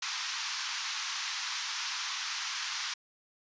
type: band-pass noise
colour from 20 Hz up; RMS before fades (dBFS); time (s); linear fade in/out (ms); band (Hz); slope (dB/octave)
white; -36; 0.02-2.94; 5; 910 to 6300; 48
effects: resampled to 16000 Hz